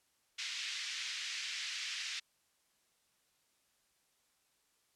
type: band-pass noise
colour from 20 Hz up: pink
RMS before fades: -41 dBFS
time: 0.38-2.2 s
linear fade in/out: 10 ms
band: 2000 to 6100 Hz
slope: 24 dB/octave
effects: white hiss -75 dBFS RMS until 4.95 s + low-pass 11000 Hz 12 dB/octave